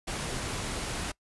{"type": "noise", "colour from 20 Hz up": "pink", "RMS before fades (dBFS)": -34, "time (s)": [0.07, 1.12], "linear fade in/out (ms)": 10, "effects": ["noise-tail reverb RT60 0.1 s tail -22 dB re dry", "resampled to 24000 Hz"]}